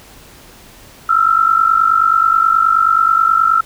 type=tone pair together; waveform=sine; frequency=1310.6 / 1360 Hz; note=E6 / F6; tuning=-10 / -46 cents; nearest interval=minor second; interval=64 cents; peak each=-12 dBFS; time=1.09-3.61 s; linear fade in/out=5 ms; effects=pink hiss -41 dBFS RMS until 3.65 s